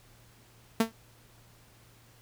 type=tone with exponential decay; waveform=sawtooth; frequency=225 Hz; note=A3; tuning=39 cents sharp; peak=-15 dBFS; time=0.8-0.92 s; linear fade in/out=5 ms; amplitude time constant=25 ms; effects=added 116 Hz sine -60 dBFS peak until 2.21 s + pink hiss -60 dBFS RMS until 2.21 s